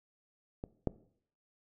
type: clicks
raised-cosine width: 2 ms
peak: -25 / -16 dBFS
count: 2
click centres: 0.639 / 0.873 s
effects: noise-tail reverb RT60 0.6 s tail -19 dB re dry